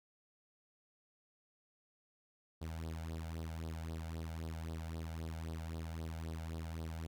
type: tone with flanger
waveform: sawtooth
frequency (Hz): 81.2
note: E2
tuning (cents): -26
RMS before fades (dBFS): -43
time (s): 2.61-7.07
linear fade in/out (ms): 10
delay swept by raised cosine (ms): 0.21 to 1.41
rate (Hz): 3.8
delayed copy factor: +0.75
effects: none